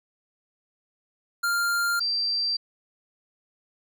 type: tone pair in turn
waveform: square / sine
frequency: 1396.9 / 4699 Hz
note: F6 / D8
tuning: 0 / 0 cents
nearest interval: octave + major sixth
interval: 2100 cents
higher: second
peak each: -23 dBFS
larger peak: neither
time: 1.43-2 / 2-2.57 s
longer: neither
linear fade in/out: 10 ms
effects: none